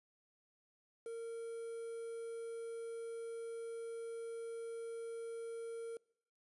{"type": "tone with quantisation", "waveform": "triangle", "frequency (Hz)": 460, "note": "A#4", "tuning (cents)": -23, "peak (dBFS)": -40, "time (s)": [1.06, 5.97], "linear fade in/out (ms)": 2, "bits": 10, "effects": ["noise-tail reverb RT60 0.7 s tail -25 dB re dry", "resampled to 24000 Hz"]}